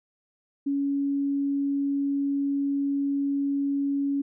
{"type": "tone", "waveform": "sine", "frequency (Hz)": 280, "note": "C#4", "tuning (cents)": 18, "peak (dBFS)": -23, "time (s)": [0.66, 4.22], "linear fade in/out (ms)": 10, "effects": []}